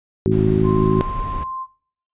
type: harmonic tone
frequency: 53.4 Hz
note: G#1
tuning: 49 cents sharp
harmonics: 2 / 3 / 4 / 5 / 6 / 7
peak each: -21 / -20 / -21 / -26 / -24 / -18 dBFS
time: 0.26-1.01 s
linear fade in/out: 0 ms
type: noise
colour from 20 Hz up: brown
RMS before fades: -27 dBFS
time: 0.31-1.44 s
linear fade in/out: 10 ms
type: tone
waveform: sine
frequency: 1046.5 Hz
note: C6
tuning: in tune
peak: -25 dBFS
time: 0.63-1.67 s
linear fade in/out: 50 ms
effects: noise-tail reverb RT60 0.6 s tail -21 dB re dry + resampled to 8000 Hz